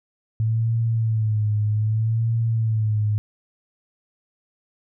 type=tone with vibrato; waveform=sine; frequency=110 Hz; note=A2; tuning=in tune; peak=-18 dBFS; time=0.4-3.18 s; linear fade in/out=0 ms; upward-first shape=sine; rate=0.64 Hz; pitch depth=72 cents each way; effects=none